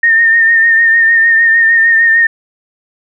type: tone with vibrato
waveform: sine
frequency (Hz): 1827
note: A#6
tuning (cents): -35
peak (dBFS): -5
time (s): 0.03-2.27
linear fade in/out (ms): 5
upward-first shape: sine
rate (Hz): 6.6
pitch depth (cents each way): 34
effects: none